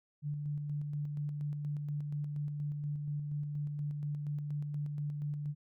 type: tone with tremolo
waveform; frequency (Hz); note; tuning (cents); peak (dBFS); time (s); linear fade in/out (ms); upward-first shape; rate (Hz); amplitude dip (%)
sine; 146.83; D3; 0; -33; 0.22-5.55; 50; square; 4.2; 30
effects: none